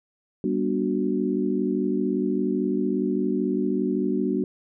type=chord; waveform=sine; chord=G major seventh; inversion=none; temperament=equal with one note detuned; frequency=196 / 241 / 293.7 / 370 Hz; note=G3 / B3 / D4 / F#4; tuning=0 / -42 / 0 / 0 cents; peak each=-27 dBFS; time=0.44-4.44 s; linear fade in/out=2 ms; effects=none